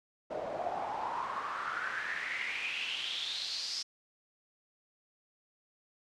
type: noise with band-pass filter sweep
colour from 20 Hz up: pink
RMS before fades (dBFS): -37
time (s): 0.3-3.83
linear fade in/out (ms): 10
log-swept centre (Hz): 560 to 5200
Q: 6.1
effects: low-pass 8000 Hz 12 dB/octave

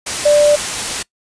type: tone in noise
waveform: sine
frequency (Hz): 590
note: D5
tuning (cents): +8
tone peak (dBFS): -7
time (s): 0.25-0.56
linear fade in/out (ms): 10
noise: white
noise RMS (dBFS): -20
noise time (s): 0.06-1.03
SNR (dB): +10
effects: noise-tail reverb RT60 0.1 s tail -23 dB re dry + resampled to 22050 Hz

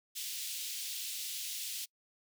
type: high-pass noise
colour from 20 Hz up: pink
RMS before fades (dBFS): -40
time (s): 0.15-1.86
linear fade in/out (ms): 20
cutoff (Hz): 3000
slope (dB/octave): 24
effects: noise-tail reverb RT60 0.1 s tail -26 dB re dry

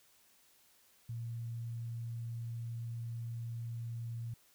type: tone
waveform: sine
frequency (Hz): 116.54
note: A#2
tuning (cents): 0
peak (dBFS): -38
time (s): 1.09-4.34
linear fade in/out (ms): 5
effects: white hiss -67 dBFS RMS until 4.54 s

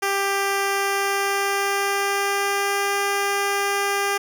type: tone with pitch glide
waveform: 10% pulse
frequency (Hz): 395.5 to 400.3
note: G4 to G4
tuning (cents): +15 to +36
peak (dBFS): -12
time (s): 0.02-4.18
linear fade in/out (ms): 10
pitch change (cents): +21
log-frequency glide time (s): 0.68-2.86
effects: none

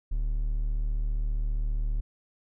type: tone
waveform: triangle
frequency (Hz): 37.48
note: D1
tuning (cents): +36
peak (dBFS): -23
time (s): 0.11-2.01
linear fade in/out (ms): 10
effects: none

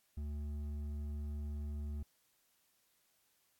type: tone with hard clipping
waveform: sine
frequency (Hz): 73.42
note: D2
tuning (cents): 0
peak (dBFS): -40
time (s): 0.17-2.03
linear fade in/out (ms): 5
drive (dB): 7
effects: white hiss -75 dBFS RMS until 3.59 s + AAC 64 kbps

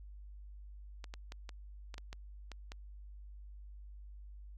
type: clicks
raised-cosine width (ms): 0.2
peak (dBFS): -29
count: 9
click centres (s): 1.042 / 1.139 / 1.321 / 1.492 / 1.942 / 1.981 / 2.129 / 2.517 / 2.719
effects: added 50 Hz sine -48 dBFS peak until 4.57 s

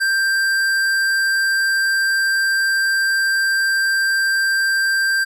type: tone with hard clipping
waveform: sine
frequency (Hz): 1578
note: G6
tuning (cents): +11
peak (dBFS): -17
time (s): 0-5.25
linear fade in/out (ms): 20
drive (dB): 13
effects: none

